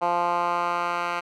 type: tone with band-pass filter sweep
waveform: 10% pulse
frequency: 173.9 Hz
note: F3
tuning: 7 cents flat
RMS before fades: -25 dBFS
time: 0.01-1.21 s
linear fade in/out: 20 ms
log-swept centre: 860 to 1600 Hz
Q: 2.1
effects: none